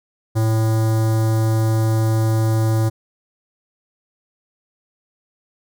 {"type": "tone with notch filter", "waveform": "square", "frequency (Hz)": 110.9, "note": "A2", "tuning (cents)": 14, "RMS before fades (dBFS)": -17, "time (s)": [0.35, 2.9], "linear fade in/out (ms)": 20, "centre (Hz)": 2600, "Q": 0.51, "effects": []}